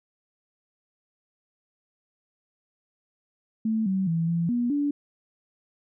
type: tone with pitch steps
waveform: sine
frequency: 220.6 / 190.5 / 165.1 / 168.8 / 240.9 / 288.3 Hz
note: A3 / G3 / E3 / E3 / B3 / D4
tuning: +5 / -49 / +3 / +41 / -43 / -32 cents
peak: -22 dBFS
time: 3.65-4.91 s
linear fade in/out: 5 ms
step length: 210 ms
effects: none